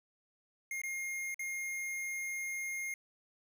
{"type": "tone with dropouts", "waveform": "square", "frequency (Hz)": 2132, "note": "C7", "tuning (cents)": 32, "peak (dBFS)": -37, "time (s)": [0.71, 2.94], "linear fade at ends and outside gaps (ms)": 2, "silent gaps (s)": [[0.817, 0.835], [1.344, 1.393]], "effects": []}